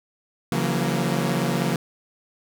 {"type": "chord", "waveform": "sawtooth", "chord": "F# dominant seventh", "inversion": "second", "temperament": "equal with one note detuned", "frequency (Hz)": [138.59, 168.57, 185, 233.1], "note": ["C#3", "E3", "F#3", "A#3"], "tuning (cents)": [0, 39, 0, 0], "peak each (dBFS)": [-23, -22, -24, -23], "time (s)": [0.52, 1.76], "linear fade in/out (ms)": 2, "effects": []}